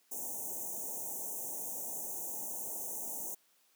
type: band-stop noise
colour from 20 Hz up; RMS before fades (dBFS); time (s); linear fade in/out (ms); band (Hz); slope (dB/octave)
white; -40; 0.11-3.35; 10; 930 to 6000; 96
effects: white hiss -70 dBFS RMS until 3.75 s + high-pass 200 Hz 12 dB/octave